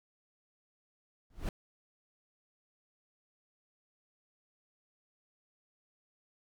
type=noise with exponential growth; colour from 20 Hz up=brown; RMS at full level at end=-27 dBFS; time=1.3-1.49 s; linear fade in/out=2 ms; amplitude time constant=41 ms; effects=none